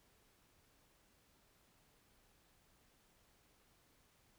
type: silence
effects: pink hiss -72 dBFS RMS until 4.38 s